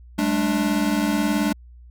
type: chord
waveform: square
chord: G suspended second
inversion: none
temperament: equal with one note detuned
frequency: 196 / 214.6 / 293.7 Hz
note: G3 / A3 / D4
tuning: 0 / -43 / 0 cents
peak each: -27 / -24 / -23 dBFS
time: 0.18-1.53 s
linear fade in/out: 10 ms
effects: added 60 Hz sine -42 dBFS peak until 1.9 s